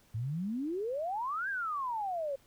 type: exponential two-way sweep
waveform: sine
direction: up then down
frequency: 104 to 1648 to 534 Hz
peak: -32 dBFS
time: 0.14-2.36 s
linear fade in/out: 10 ms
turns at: 1.49 s
effects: pink hiss -65 dBFS RMS until 2.46 s